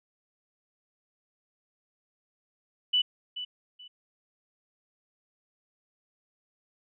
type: tone with echo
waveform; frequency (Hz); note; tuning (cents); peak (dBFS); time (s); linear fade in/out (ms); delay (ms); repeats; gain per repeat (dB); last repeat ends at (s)
sine; 2974; F#7; +8; -21; 2.93-3.02; 10; 430; 2; -12; 3.88
effects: none